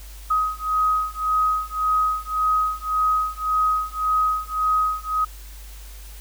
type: beating tone pair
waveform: sine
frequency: 1259 / 1260.8 Hz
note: D#6 / D#6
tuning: +20 / +23 cents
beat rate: 1.8 Hz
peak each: -22 dBFS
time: 0.3-5.25 s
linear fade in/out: 10 ms
effects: added 50 Hz sine -37 dBFS peak until 6.2 s + white hiss -46 dBFS RMS until 6.2 s